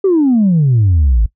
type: exponential sweep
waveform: sine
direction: down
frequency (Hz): 400.5 to 50.3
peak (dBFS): -6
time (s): 0.04-1.26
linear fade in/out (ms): 5
effects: noise-tail reverb RT60 0.1 s tail -21 dB re dry + tanh soft clip ceiling -5 dBFS